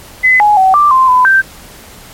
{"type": "tone with pitch steps", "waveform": "sine", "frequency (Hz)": [2023, 835, 759, 1178, 1043, 1006, 1565], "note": ["B6", "G#5", "F#5", "D6", "C6", "B5", "G6"], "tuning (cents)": [41, 9, 44, 5, -6, 32, -3], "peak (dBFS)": -4, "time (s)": [0.23, 1.42], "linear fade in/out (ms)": 20, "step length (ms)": 170, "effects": ["pink hiss -35 dBFS RMS until 2.13 s", "MP3 64 kbps"]}